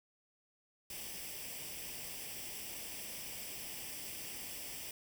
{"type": "noise with comb filter", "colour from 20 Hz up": "white", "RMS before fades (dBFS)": -45, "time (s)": [0.9, 4.91], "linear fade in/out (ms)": 2, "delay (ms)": 0.37, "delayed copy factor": 0.65, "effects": []}